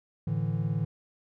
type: chord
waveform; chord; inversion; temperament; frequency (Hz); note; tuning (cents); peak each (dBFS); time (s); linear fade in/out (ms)
triangle; A suspended fourth; none; equal; 110 / 146.83 / 164.81; A2 / D3 / E3; 0 / 0 / 0; -29; 0.27-0.85; 5
effects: none